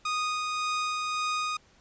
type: tone with tremolo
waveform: sawtooth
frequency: 1240 Hz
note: D#6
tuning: 6 cents flat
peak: -23 dBFS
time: 0.05-1.57 s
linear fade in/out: 5 ms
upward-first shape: sine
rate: 1.8 Hz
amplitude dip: 25%
effects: pink hiss -61 dBFS RMS until 1.8 s + resampled to 16000 Hz